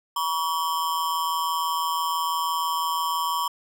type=ring-modulated tone; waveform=square; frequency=1046.5 Hz; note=C6; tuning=in tune; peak=-21 dBFS; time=0.16-3.48 s; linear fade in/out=5 ms; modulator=83 Hz; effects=none